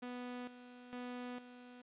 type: tone with tremolo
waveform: sawtooth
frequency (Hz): 246.9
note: B3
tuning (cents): 0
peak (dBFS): -39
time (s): 0.02-1.82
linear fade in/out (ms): 10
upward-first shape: square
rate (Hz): 1.1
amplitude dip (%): 70
effects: resampled to 8000 Hz + 11-bit